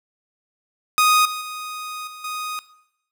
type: tone with level steps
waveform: sawtooth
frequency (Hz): 1244.5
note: D#6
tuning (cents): 0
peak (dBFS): -10 / -23 / -26 / -33 / -23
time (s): 0.98-2.59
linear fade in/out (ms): 0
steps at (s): 1.25 / 1.41 / 2.07 / 2.24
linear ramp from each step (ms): 5
effects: noise-tail reverb RT60 0.8 s tail -17 dB re dry